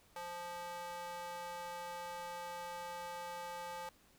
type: tone with high-pass filter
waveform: square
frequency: 174.61 Hz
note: F3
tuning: in tune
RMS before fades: -45 dBFS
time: 0.16-3.89 s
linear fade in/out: 2 ms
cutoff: 730 Hz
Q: 3.1
effects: pink hiss -67 dBFS RMS until 4.18 s